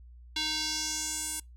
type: tone with band-pass filter sweep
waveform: square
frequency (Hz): 310.2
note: D#4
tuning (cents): -5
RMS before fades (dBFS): -33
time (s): 0.36-1.4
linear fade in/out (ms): 5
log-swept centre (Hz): 3800 to 9400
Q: 2.6
effects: noise-tail reverb RT60 0.2 s tail -26 dB re dry + added 60 Hz sine -48 dBFS peak until 1.56 s